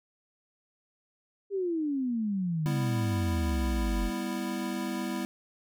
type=exponential sweep; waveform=sine; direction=down; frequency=407.1 to 43.48 Hz; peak=-27 dBFS; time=1.5-4.11 s; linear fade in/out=50 ms
type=chord; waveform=square; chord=E minor; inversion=first; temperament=equal with one note detuned; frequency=198.96 / 246.9 / 329.6 Hz; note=G3 / B3 / E4; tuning=+26 / 0 / 0 cents; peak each=-36 dBFS; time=2.66-5.25 s; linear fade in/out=0 ms
effects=none